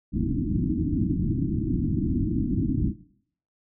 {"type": "low-pass noise", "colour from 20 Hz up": "white", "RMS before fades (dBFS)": -25, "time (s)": [0.12, 2.94], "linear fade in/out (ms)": 50, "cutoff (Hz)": 330, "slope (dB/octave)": 96, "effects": ["noise-tail reverb RT60 0.6 s tail -17 dB re dry"]}